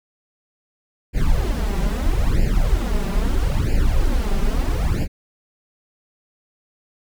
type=noise with flanger; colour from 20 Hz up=brown; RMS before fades=-18 dBFS; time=1.13-5.08 s; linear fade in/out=50 ms; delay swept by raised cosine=0.41 to 5.11 ms; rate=0.77 Hz; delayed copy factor=+1; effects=none